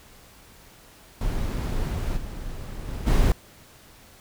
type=noise with level steps; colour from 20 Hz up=brown; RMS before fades=-26 / -34 / -31 / -18 dBFS; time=1.21-3.32 s; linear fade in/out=2 ms; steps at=2.16 / 2.87 / 3.06 s; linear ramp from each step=20 ms; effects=pink hiss -51 dBFS RMS until 4.2 s